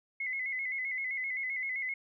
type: tone with vibrato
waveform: sine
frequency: 2093 Hz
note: C7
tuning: in tune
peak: -32 dBFS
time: 0.2-1.94 s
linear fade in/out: 5 ms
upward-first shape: square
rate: 7.7 Hz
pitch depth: 61 cents each way
effects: none